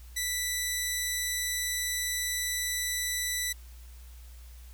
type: tone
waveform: 10% pulse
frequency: 1975 Hz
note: B6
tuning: in tune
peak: -20 dBFS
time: 0.16-3.53 s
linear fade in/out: 10 ms
effects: added 60 Hz sine -45 dBFS peak until 4.73 s + white hiss -58 dBFS RMS until 4.73 s